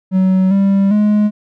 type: tone with pitch steps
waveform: triangle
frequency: 187.8 / 196.5 / 209.7 Hz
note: F#3 / G3 / G#3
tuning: +26 / +4 / +17 cents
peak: -7 dBFS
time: 0.11-1.31 s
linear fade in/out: 50 ms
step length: 400 ms
effects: none